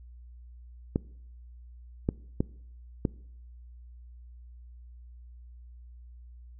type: clicks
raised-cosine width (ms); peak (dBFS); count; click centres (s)
3; -12; 4; 0.959 / 2.089 / 2.405 / 3.052
effects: noise-tail reverb RT60 0.7 s tail -23 dB re dry + added 60 Hz sine -46 dBFS peak until 6.59 s